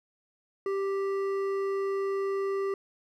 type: tone with hard clipping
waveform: sine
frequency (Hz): 392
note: G4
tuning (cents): 0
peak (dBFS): -29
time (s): 0.66-2.74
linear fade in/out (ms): 2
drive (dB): 9
effects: none